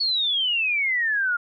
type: exponential sweep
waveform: sine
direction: down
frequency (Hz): 4461 to 1392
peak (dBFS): -20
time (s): 0-1.37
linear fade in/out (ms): 10
effects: none